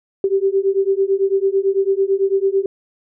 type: beating tone pair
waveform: sine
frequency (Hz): 385.5 / 394.5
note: G4 / G4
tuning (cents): -29 / +11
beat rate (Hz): 9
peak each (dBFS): -17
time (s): 0.24-2.66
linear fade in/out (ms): 2
effects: none